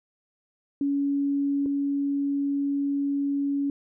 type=tone pair in turn; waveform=sine; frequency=281.3 / 281.3 Hz; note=C#4 / C#4; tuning=+26 / +26 cents; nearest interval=unison; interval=0 cents; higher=neither; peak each=-22 / -23 dBFS; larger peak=first; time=0.81-1.66 / 1.66-3.7 s; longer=second; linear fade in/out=2 ms; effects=none